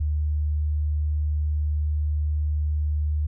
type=tone; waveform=sine; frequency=75.2 Hz; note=D2; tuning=42 cents sharp; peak=-21 dBFS; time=0-3.27 s; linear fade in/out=10 ms; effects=none